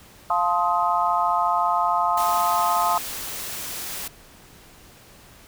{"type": "chord", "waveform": "sine", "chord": "F dominant seventh", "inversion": "none", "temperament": "just", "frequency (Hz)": [698.5, 873.1, 1047.7, 1257.2], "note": ["F5", "A5", "C6", "Eb6"], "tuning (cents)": [0, -14, 2, 18], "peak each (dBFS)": -24, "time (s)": [0.3, 2.98], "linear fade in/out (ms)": 2}
{"type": "noise", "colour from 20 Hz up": "white", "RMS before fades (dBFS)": -32, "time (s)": [2.17, 4.08], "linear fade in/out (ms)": 5}
{"effects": ["pink hiss -49 dBFS RMS until 5.47 s"]}